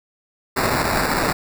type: noise with sample-and-hold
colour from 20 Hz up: white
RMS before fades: -20 dBFS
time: 0.56-1.33 s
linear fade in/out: 10 ms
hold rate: 3150 Hz
effects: none